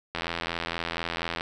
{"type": "click train", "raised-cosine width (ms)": 0.3, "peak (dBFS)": -13, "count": 107, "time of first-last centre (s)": [0.15, 1.409], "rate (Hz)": 84.2, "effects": []}